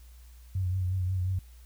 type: tone with vibrato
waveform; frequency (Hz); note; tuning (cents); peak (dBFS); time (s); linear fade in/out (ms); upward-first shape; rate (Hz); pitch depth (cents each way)
sine; 92.5; F#2; 0; -26; 0.55-1.39; 5; triangle; 5.6; 54
effects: added 60 Hz sine -48 dBFS peak until 1.65 s + white hiss -62 dBFS RMS until 1.65 s